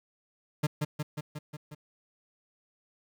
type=tone with echo; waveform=40% pulse; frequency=149.7 Hz; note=D3; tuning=33 cents sharp; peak=-23 dBFS; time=0.63-0.67 s; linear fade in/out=10 ms; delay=180 ms; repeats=6; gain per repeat=-3 dB; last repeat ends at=1.75 s; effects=10-bit